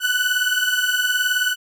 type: beating tone pair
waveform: 30% pulse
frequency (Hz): 1480 / 1499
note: F#6 / F#6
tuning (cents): 0 / +22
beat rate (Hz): 19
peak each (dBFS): -18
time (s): 0-1.56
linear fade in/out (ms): 50
effects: none